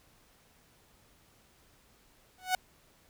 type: tone with exponential growth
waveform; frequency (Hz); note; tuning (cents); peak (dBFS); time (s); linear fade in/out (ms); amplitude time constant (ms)
sawtooth; 740; F#5; 0; -19; 2.38-2.55; 2; 36
effects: pink hiss -64 dBFS RMS until 3.09 s